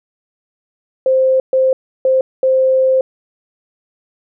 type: tone bursts at uneven times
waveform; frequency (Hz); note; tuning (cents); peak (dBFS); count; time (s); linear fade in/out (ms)
sine; 523.3; C5; 0; -9; 4; 1.06-1.4 / 1.53-1.73 / 2.05-2.21 / 2.43-3.01; 2
effects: none